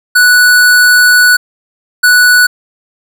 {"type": "tone bursts at uneven times", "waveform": "square", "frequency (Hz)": 1478, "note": "F#6", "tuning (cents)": -2, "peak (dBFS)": -4, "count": 2, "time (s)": [[0.15, 1.37], [2.03, 2.47]], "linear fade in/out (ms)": 10, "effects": []}